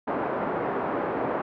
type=band-pass noise; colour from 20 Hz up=pink; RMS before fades=-28 dBFS; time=0.07-1.42 s; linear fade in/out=10 ms; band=330 to 1100 Hz; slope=12 dB/octave; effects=low-pass 2000 Hz 12 dB/octave